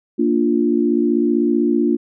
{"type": "chord", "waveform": "sine", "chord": "Bb major", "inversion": "none", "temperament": "equal", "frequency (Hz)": [233.1, 293.7, 349.2], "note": ["Bb3", "D4", "F4"], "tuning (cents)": [0, 0, 0], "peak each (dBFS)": -18, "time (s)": [0.18, 1.97], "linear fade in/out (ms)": 20, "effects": []}